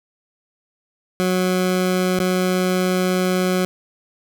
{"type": "tone with dropouts", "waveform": "20% pulse", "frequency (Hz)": 183.6, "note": "F#3", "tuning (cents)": -13, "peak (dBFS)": -12, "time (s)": [1.2, 3.65], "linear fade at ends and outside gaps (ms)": 0, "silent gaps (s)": [2.191, 2.201], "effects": []}